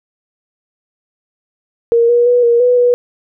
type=tone with pitch steps; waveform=sine; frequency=466.8 / 478.7 / 488.4 / 471.4 / 493.3 / 487.8 Hz; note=A#4 / A#4 / B4 / A#4 / B4 / B4; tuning=+2 / +46 / -19 / +19 / -2 / -21 cents; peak=-7 dBFS; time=1.92-2.94 s; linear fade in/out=0 ms; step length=170 ms; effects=none